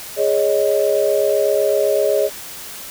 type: chord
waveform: sine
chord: Ab suspended fourth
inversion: none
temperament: equal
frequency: 415.3 / 554.4 / 622.3 Hz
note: Ab4 / Db5 / Eb5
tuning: 0 / 0 / 0 cents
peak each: -18 dBFS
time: 0.16-2.3 s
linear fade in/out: 50 ms
effects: white hiss -33 dBFS RMS until 2.9 s